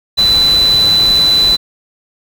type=tone in noise; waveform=sine; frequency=3995 Hz; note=B7; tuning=19 cents sharp; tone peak=-7 dBFS; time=0.17-1.57 s; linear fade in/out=20 ms; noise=pink; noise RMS=-22 dBFS; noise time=0.17-1.57 s; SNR=+12 dB; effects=none